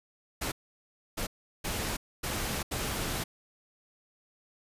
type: noise bursts at uneven times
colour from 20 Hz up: pink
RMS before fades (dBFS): -33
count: 5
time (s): 0.41-0.52 / 1.17-1.27 / 1.64-1.97 / 2.23-2.63 / 2.71-3.24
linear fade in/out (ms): 10
effects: resampled to 32000 Hz